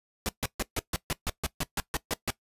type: noise bursts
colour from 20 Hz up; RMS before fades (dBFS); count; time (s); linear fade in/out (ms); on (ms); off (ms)
pink; -29; 13; 0.26-2.304; 0; 28; 140
effects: noise-tail reverb RT60 0.1 s tail -19 dB re dry + resampled to 32000 Hz